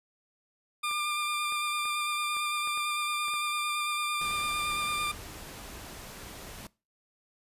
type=tone with vibrato; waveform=20% pulse; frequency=1197 Hz; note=D6; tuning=33 cents sharp; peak=-24 dBFS; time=0.83-5.12 s; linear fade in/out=10 ms; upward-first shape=square; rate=8.9 Hz; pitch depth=11 cents each way
type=clicks; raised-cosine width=0.5 ms; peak=-32 dBFS; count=8; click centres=0.912 / 1.523 / 1.855 / 2.367 / 2.674 / 2.775 / 3.283 / 3.338 s
type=noise; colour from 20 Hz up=pink; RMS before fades=-44 dBFS; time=4.21-6.67 s; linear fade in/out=2 ms
effects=noise-tail reverb RT60 0.3 s tail -22 dB re dry + resampled to 32000 Hz